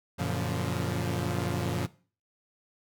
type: chord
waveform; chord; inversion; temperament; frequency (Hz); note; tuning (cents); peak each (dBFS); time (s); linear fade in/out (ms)
sawtooth; Gb major seventh; none; equal with one note detuned; 92.5 / 116.54 / 142.24 / 174.61; Gb2 / Bb2 / Db3 / F3; 0 / 0 / +45 / 0; -30; 0.18-1.87; 20
effects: noise-tail reverb RT60 0.4 s tail -19 dB re dry